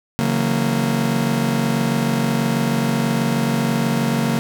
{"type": "chord", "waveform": "40% pulse", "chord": "F# dominant seventh", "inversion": "second", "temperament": "just", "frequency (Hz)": [138.75, 166.5, 185, 231.2], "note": ["C#3", "E3", "F#3", "A#3"], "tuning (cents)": [2, 18, 0, -14], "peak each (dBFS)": [-22, -25, -25, -19], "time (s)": [0.19, 4.39], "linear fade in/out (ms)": 0, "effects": []}